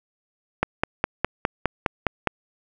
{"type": "click train", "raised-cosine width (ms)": 0.5, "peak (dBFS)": -4, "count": 9, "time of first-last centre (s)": [0.63, 2.273], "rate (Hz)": 4.87, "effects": []}